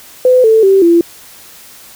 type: tone with pitch steps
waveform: sine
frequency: 506 / 443.1 / 387.9 / 339.7 Hz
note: B4 / A4 / G4 / F4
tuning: +42 / +12 / -18 / -48 cents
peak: -4 dBFS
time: 0.25-1.01 s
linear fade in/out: 2 ms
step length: 190 ms
effects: white hiss -37 dBFS RMS until 1.95 s